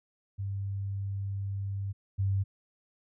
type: tone pair in turn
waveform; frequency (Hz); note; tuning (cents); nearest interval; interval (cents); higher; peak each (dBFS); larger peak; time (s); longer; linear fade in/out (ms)
sine; 98.7 / 97.68; G2 / G2; +12 / -6; unison; 18; first; -31 / -25; second; 0.38-1.93 / 2.18-2.44; first; 20
effects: none